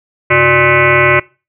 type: tone with frequency modulation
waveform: sine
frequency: 1284 Hz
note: E6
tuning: 46 cents flat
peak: -6 dBFS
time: 0.3-1.2 s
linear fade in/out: 10 ms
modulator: 230 Hz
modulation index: 4.9
effects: noise-tail reverb RT60 0.3 s tail -22 dB re dry